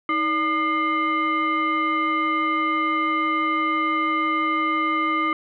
sine tone with frequency modulation, 1211 Hz, D#6, 47 cents flat, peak -19 dBFS, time 0.09-5.33 s, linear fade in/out 2 ms, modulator 894 Hz, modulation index 1, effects none

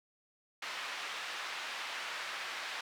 pink band-pass noise, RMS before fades -41 dBFS, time 0.62-2.81 s, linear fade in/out 5 ms, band 1200 to 3600 Hz, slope 12 dB/octave, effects none

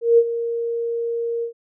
sine tone with ADSR envelope, 466.2 Hz, A#4, in tune, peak -8 dBFS, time 0.01-1.53 s, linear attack 170 ms, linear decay 54 ms, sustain -13 dB, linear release 100 ms, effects none

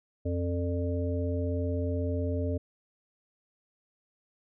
harmonic tone with a mistuned harmonic, 88.4 Hz, F2, 22 cents sharp, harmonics 1 / 3 / 5 / 7, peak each -29 / -34 / -36 / -37 dBFS, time 0.25-2.58 s, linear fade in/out 10 ms, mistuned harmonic 7, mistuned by -64 cents, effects none

